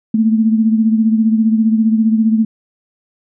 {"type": "beating tone pair", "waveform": "sine", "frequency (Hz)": [220, 235], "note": ["A3", "A#3"], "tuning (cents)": [0, 14], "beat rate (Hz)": 15, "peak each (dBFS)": [-10, -18], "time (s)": [0.14, 2.45], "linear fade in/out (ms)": 5, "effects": []}